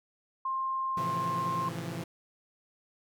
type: tone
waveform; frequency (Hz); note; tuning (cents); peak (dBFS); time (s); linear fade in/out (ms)
sine; 1058; C6; +19; -29; 0.45-1.69; 5
type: chord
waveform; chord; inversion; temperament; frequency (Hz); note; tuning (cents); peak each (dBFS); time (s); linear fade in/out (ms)
sawtooth; F major seventh; first; equal with one note detuned; 110 / 134.18 / 164.81 / 174.61; A2 / C3 / E3 / F3; 0 / +44 / 0 / 0; -39 / -37 / -35 / -37; 0.97-2.04; 5
effects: none

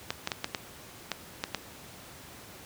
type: clicks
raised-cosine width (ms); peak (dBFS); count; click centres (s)
0.2; -12; 8; 0.105 / 0.274 / 0.318 / 0.444 / 0.548 / 1.117 / 1.439 / 1.547
effects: pink hiss -48 dBFS RMS until 2.65 s + high-pass 80 Hz 12 dB/octave

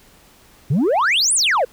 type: exponential two-way sweep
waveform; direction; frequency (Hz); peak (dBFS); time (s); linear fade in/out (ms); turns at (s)
sine; up then down; 121.5 to 10230 to 456.7; -11; 0.7-1.65; 10; 1.34
effects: tanh soft clip ceiling -13 dBFS + pink hiss -50 dBFS RMS until 1.72 s

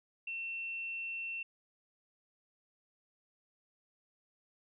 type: tone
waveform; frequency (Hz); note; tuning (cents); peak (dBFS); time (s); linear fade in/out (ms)
sine; 2700; E7; +41; -37; 0.27-1.43; 5
effects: none

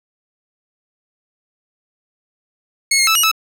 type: tone with pitch steps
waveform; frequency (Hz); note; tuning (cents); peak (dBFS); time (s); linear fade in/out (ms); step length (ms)
15% pulse; 2182 / 2140 / 1313 / 2886 / 1306; C#7 / C7 / E6 / F#7 / E6; -28 / +38 / -7 / -44 / -17; -5; 2.91-3.315; 5; 81
effects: none

